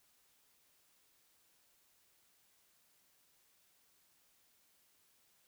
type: silence
effects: white hiss -72 dBFS RMS until 5.47 s